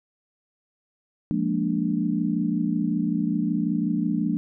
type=chord; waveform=sine; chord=Bb dominant seventh; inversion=second; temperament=equal; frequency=174.61 / 207.7 / 233.1 / 293.7 Hz; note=F3 / Ab3 / Bb3 / D4; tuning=0 / 0 / 0 / 0 cents; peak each=-27 dBFS; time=1.31-4.37 s; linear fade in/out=0 ms; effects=none